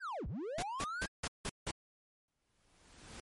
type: linear two-way sweep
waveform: triangle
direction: down then up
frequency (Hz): 1661.2 to 41.2 to 1661.2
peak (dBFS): -36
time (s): 0-1.08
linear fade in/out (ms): 50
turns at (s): 0.27
type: noise bursts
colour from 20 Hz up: pink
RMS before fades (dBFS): -38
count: 6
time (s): 0.58-1.712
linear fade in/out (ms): 5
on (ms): 47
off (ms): 170
type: noise with exponential growth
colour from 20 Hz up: pink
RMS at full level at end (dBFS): -48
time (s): 2.28-3.2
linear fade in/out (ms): 1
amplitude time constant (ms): 200
effects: MP3 48 kbps